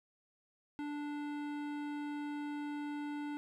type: tone with hard clipping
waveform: sine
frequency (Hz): 293.1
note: D4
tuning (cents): -3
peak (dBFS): -40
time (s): 0.79-3.37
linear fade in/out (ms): 0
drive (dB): 16
effects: none